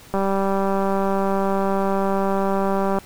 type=click train; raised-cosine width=1 ms; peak=-9 dBFS; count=556; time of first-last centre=0.14-2.986 s; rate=195 Hz; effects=pink hiss -45 dBFS RMS until 3.05 s